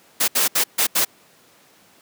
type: noise bursts at uneven times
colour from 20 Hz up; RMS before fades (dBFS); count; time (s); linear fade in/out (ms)
white; -18; 5; 0.2-0.28 / 0.35-0.48 / 0.55-0.64 / 0.78-0.87 / 0.95-1.05; 10
effects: pink hiss -53 dBFS RMS until 2.01 s + high-pass 200 Hz 12 dB/octave